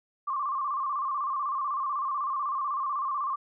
sine tone with vibrato, 1116 Hz, C#6, 11 cents sharp, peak -27 dBFS, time 0.27-3.36 s, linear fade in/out 10 ms, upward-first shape square, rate 16 Hz, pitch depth 81 cents each way, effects none

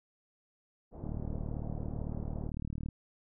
pink low-pass noise, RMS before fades -45 dBFS, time 0.91-2.51 s, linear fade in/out 50 ms, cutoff 740 Hz, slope 24 dB/octave
click train, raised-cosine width 5 ms, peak -26 dBFS, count 71, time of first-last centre 1.04-2.887 s, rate 37.9 Hz
effects none

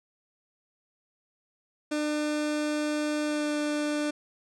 30% pulse tone with pitch glide, 300 to 297.4 Hz, D4 to D4, +37 to +22 cents, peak -24 dBFS, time 1.91-4.11 s, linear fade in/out 10 ms, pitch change -15 cents, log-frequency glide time 3.25-3.55 s, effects resampled to 22050 Hz

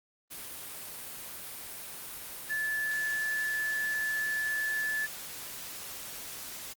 sine tone in noise, 1735 Hz, A6, 25 cents flat, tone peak -29 dBFS, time 2.49-5.07 s, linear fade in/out 20 ms, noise white, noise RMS -42 dBFS, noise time 0.3-6.74 s, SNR +10 dB, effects Opus 32 kbps

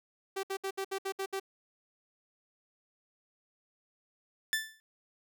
sawtooth tone bursts, 387.6 Hz, G4, 20 cents flat, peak -29 dBFS, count 8, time 0.36-1.399 s, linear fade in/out 10 ms, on 73 ms, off 65 ms
sawtooth tone with exponential decay, 1760 Hz, A6, in tune, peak -22 dBFS, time 4.53-4.8 s, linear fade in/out 0 ms, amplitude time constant 57 ms
effects none

